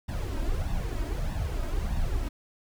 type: noise with flanger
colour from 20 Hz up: brown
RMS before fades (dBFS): -29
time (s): 0.08-2.29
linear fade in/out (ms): 10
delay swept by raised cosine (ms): 1.1 to 3.2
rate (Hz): 1.6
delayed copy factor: +0.7
effects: none